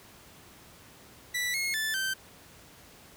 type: tone with pitch steps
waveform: sawtooth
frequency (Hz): 1967 / 2161 / 1753 / 1552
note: B6 / C#7 / A6 / G6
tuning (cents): -7 / -45 / -7 / -18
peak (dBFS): -25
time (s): 1.34-2.14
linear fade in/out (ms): 10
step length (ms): 200
effects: pink hiss -53 dBFS RMS until 3.16 s + high-pass 60 Hz 12 dB/octave